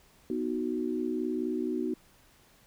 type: chord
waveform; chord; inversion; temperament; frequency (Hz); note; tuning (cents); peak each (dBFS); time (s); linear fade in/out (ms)
sine; B major; none; equal; 246.9 / 311.1 / 370; B3 / D#4 / F#4; 0 / 0 / 0; -33; 0.3-1.94; 2
effects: pink hiss -61 dBFS RMS until 2.66 s